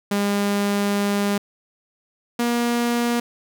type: tone pair in turn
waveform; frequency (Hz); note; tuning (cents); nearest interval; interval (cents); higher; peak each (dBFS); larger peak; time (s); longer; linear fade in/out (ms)
sawtooth; 202.5 / 238; G#3 / A#3; -43 / +36; minor third; 279; second; -15; neither; 0.11-1.38 / 2.39-3.2; first; 5
effects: none